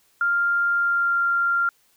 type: tone with pitch glide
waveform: sine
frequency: 1396.9 to 1388.1 Hz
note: F6 to F6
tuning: 0 to -11 cents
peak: -18 dBFS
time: 0.21-1.69 s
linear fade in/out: 2 ms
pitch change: -11 cents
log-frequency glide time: 0.75-1.18 s
effects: white hiss -62 dBFS RMS until 1.96 s